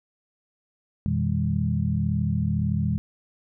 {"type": "tone cluster", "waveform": "sine", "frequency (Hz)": [88.6, 122.4, 160.3, 201.9], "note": ["F2", "B2", "E3", "G#3"], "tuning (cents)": [25, -15, -48, -49], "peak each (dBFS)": -27, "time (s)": [1.06, 2.98], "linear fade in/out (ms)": 0, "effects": []}